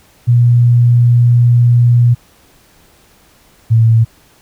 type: tone pair in turn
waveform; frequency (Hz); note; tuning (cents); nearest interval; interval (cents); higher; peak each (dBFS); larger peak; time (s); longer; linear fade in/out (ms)
sine; 120.3 / 113.55; B2 / A#2; -45 / -45; minor second; 100; first; -5; neither; 0.27-2.15 / 3.7-4.05; first; 20
effects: pink hiss -48 dBFS RMS until 4.41 s